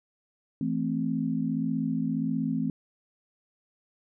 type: chord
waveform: sine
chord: A minor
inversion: second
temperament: equal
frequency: 164.81 / 220 / 261.6 Hz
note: E3 / A3 / C4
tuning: 0 / 0 / 0 cents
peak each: -31 / -30 / -29 dBFS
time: 0.61-2.7 s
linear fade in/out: 2 ms
effects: none